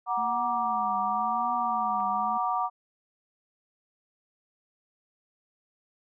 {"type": "chord", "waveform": "sine", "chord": "Gb augmented", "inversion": "none", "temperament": "equal with one note detuned", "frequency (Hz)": [740, 945.3, 1174.7], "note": ["Gb5", "Bb5", "D6"], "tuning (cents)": [0, 24, 0], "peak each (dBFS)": [-29, -30, -29], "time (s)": [0.06, 2.7], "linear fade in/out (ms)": 50}
{"type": "tone with vibrato", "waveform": "triangle", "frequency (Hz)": 220.8, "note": "A3", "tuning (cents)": 6, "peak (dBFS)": -37, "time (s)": [0.17, 2.38], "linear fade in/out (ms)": 10, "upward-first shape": "triangle", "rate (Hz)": 0.92, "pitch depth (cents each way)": 170}
{"type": "clicks", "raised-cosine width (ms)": 0.5, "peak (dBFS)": -38, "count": 2, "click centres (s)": [2, 2.008]}
{"effects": []}